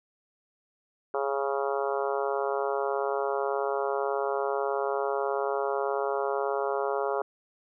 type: harmonic tone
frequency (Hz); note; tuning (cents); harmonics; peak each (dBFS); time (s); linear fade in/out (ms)
138.3; C#3; -4; 3 / 4 / 5 / 6 / 7 / 8 / 9 / 10; -30 / -32 / -34 / -36 / -37 / -38 / -39 / -40; 1.14-7.22; 2
effects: none